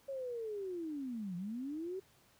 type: linear two-way sweep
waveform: sine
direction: down then up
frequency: 554.4 to 170 to 390.1 Hz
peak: -38 dBFS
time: 0.08-2 s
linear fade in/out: 10 ms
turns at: 1.36 s
effects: pink hiss -67 dBFS RMS until 2.39 s + high-pass 60 Hz 12 dB/octave